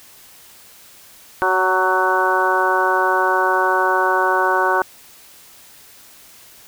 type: harmonic tone with a mistuned harmonic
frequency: 186.7 Hz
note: F#3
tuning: 16 cents sharp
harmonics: 2 / 3 / 4 / 5 / 6 / 7 / 8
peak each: -22 / -24 / -23 / -20 / -21 / -28 / -20 dBFS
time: 1.42-4.82 s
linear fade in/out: 0 ms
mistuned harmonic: 5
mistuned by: -22 cents
effects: white hiss -45 dBFS RMS until 6.67 s